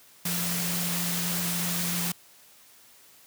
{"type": "tone in noise", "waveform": "sine", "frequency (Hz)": 174, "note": "F3", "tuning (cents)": -6, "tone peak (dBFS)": -31, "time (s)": [0.25, 2.12], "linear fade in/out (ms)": 5, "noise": "white", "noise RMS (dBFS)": -30, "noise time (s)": [0.25, 2.12], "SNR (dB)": -4, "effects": ["white hiss -55 dBFS RMS until 3.26 s", "high-pass 80 Hz 12 dB/octave"]}